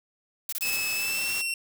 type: noise bursts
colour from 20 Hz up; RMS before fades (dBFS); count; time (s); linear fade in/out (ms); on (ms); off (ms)
blue; -31; 5; 0.49-0.761; 2; 35; 24
type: tone with pitch glide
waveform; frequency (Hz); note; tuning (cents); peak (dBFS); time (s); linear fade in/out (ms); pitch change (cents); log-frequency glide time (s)
sawtooth; 2599 to 2722; E7 to F7; -25 to -45; -24; 0.62-1.54; 2; +80; 0.92-1.34
type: noise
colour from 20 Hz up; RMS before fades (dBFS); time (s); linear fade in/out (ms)
white; -35; 0.64-1.42; 10
effects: none